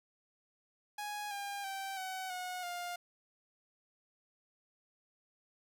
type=tone with pitch steps; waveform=sawtooth; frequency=831 / 804.1 / 778 / 752.8 / 728.5 / 704.9 Hz; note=G#5 / G5 / G5 / F#5 / F#5 / F5; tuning=+1 / +44 / -13 / +30 / -27 / +16 cents; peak=-35 dBFS; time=0.98-2.96 s; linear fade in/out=5 ms; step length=330 ms; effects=none